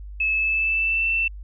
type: tone with pitch glide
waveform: sine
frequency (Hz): 2600 to 2676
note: E7 to E7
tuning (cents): -24 to +25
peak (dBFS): -19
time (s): 0.2-1.28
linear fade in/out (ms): 5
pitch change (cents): +49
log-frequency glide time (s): 0.31-1.09
effects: added 50 Hz sine -34 dBFS peak until 1.43 s